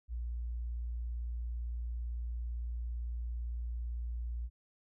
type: tone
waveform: sine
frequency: 58.9 Hz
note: A#1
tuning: 19 cents sharp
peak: -35 dBFS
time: 0.08-4.5 s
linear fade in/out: 50 ms
effects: none